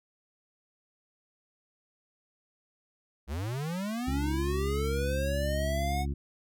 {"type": "linear sweep", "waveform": "square", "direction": "up", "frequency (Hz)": [61.74, 740], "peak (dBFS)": -32, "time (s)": [3.27, 6.06], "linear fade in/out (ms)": 50}
{"type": "harmonic tone", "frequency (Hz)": 69.7, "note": "C#2", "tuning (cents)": 10, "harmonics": [1, 2, 3, 4, 5], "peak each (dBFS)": [-30, -36, -40, -42, -44], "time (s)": [4.07, 6.14], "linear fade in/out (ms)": 10}
{"effects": []}